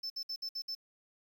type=tone bursts; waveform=triangle; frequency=5280 Hz; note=E8; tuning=2 cents sharp; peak=-34 dBFS; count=6; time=0.03-0.751 s; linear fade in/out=10 ms; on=71 ms; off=59 ms; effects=tanh soft clip ceiling -30 dBFS + 10-bit